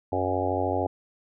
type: harmonic tone with a mistuned harmonic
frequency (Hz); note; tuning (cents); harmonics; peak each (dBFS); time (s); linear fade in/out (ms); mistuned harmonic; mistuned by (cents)
93.1; F#2; +11; 1 / 3 / 4 / 5 / 6 / 7 / 8 / 9; -32 / -32 / -32 / -32 / -32 / -32 / -32 / -32; 0.12-0.87; 5; 9; -17
effects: none